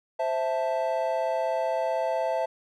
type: chord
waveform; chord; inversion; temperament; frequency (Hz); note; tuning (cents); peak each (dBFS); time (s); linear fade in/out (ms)
triangle; A minor; first; equal; 523.3 / 659.3 / 880; C5 / E5 / A5; 0 / 0 / 0; -28 / -25 / -29; 0.19-2.46; 10
effects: none